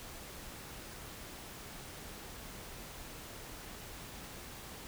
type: silence
effects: pink hiss -48 dBFS RMS until 4.87 s